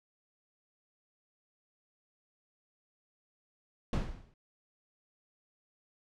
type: noise with exponential decay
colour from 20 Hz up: brown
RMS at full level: -26 dBFS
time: 3.93-4.34 s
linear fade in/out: 2 ms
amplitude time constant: 89 ms
effects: low-pass 6000 Hz 12 dB/octave